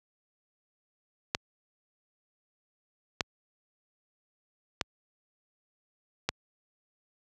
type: clicks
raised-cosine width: 0.2 ms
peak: -9 dBFS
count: 4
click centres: 1.349 / 3.208 / 4.812 / 6.29 s
effects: high-pass 60 Hz 12 dB/octave